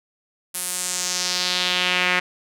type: tone with band-pass filter sweep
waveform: sawtooth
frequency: 180.6 Hz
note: F#3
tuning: 42 cents flat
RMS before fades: -23 dBFS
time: 0.54-2.2 s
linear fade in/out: 10 ms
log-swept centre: 11000 to 2100 Hz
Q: 2.2
effects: none